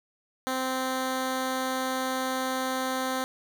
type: tone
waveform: 10% pulse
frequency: 260 Hz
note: C4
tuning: 11 cents flat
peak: -19 dBFS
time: 0.47-3.24 s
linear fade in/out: 0 ms
effects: none